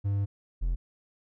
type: tone pair in turn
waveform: triangle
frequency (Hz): 100 / 42.56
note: G2 / F1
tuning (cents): +35 / -44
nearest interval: octave + minor third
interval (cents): 1479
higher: first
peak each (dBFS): -23 / -23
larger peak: neither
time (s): 0.04-0.26 / 0.61-0.76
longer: first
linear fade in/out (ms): 20
effects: none